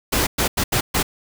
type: noise bursts at uneven times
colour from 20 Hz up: pink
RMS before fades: -19 dBFS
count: 5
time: 0.12-0.27 / 0.38-0.48 / 0.57-0.64 / 0.72-0.81 / 0.94-1.03 s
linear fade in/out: 10 ms
effects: none